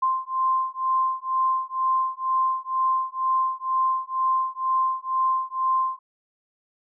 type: beating tone pair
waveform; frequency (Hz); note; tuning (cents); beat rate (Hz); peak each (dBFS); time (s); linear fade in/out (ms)
sine; 1045 / 1047.1; C6 / C6; -2 / +1; 2.1; -24; 0.02-5.99; 10
effects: none